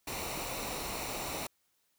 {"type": "noise with comb filter", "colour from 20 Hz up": "pink", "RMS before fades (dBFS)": -38, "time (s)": [0.07, 1.47], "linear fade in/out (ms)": 5, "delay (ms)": 0.61, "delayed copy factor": -0.55, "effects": ["white hiss -75 dBFS RMS until 1.98 s"]}